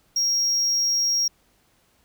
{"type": "tone", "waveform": "triangle", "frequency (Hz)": 5600, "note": "F8", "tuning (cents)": 4, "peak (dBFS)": -18, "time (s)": [0.16, 1.28], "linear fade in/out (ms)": 5, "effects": ["pink hiss -63 dBFS RMS until 2.04 s"]}